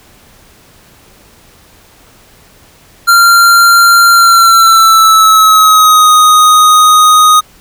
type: tone with pitch glide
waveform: square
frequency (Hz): 1383 to 1246.4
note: F6 to D#6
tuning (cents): -17 to +3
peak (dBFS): -3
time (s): 3.07-7.41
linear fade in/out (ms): 20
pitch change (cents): -180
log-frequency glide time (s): 4.11-6.09
effects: pink hiss -42 dBFS RMS until 7.6 s